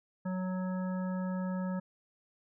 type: harmonic tone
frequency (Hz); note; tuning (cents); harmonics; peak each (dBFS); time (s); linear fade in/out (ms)
185; F#3; 0; 1 / 3 / 5 / 7 / 9; -32 / -42 / -46 / -49 / -51; 0.25-1.8; 10
effects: none